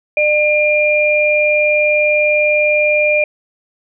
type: tone pair together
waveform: sine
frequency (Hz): 600 / 2400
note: D5 / D7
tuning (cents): +37 / +37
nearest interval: 2 octaves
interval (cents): 2400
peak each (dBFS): -13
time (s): 0.17-3.24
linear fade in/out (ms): 2
effects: none